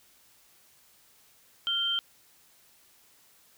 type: tone pair together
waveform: sine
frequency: 1396.9 / 3138 Hz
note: F6 / G7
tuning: 0 / +1 cents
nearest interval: octave + major second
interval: 1401 cents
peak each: -36 / -26 dBFS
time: 1.67-1.99 s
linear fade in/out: 0 ms
effects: white hiss -61 dBFS RMS until 3.57 s